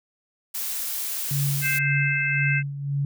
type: noise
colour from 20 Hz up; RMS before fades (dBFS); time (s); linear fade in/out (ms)
blue; -29; 0.54-1.79; 10
type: tone with tremolo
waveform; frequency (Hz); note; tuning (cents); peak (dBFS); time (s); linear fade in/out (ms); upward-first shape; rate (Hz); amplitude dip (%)
sine; 141; C#3; +30; -21; 1.31-3.05; 2; sine; 1.9; 65
type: harmonic tone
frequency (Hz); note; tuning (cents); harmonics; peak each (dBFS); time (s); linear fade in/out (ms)
523.3; C5; 0; 3 / 4 / 5; -26 / -26 / -26; 1.61-2.63; 50
effects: none